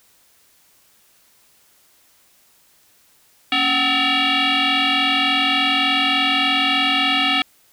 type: tone with frequency modulation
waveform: sine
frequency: 277.2 Hz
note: C#4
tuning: in tune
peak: -14 dBFS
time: 3.52-7.42 s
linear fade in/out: 2 ms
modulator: 511 Hz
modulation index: 6.7
effects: tanh soft clip ceiling -10 dBFS + white hiss -56 dBFS RMS until 7.72 s